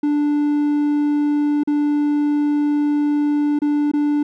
triangle tone with dropouts, 293.7 Hz, D4, in tune, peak -13 dBFS, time 0.03-4.23 s, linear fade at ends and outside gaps 5 ms, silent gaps 1.635-1.674 / 3.59-3.618 / 3.916-3.935 s, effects none

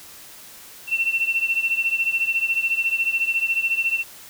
sine beating tone pair, 2700 / 2714 Hz, E7 / E7, +41 / +50 cents, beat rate 14 Hz, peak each -21 / -24 dBFS, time 0.87-4.04 s, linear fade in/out 50 ms, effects white hiss -43 dBFS RMS until 4.29 s

